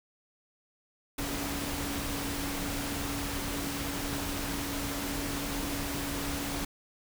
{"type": "tone in noise", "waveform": "sine", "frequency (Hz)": 282.4, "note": "C#4", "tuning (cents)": 32, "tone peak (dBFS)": -37, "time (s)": [1.18, 6.65], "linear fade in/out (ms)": 5, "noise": "pink", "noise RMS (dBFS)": -35, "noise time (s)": [1.18, 6.65], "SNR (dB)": -5, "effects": []}